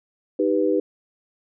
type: chord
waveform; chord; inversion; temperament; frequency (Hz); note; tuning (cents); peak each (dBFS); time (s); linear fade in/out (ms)
sine; Eb augmented; none; equal; 311.1 / 392 / 493.9; Eb4 / G4 / B4; 0 / 0 / 0; -22; 0.39-0.8; 5
effects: none